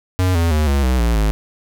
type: tone with pitch steps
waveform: square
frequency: 92 / 83.88 / 76.47 / 69.72 / 63.57 / 57.96 / 52.84 Hz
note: F#2 / E2 / D#2 / C#2 / C2 / A#1 / G#1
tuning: -9 / +31 / -29 / +11 / -49 / -9 / +31 cents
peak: -14 dBFS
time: 0.19-1.31 s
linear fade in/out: 0 ms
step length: 160 ms
effects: none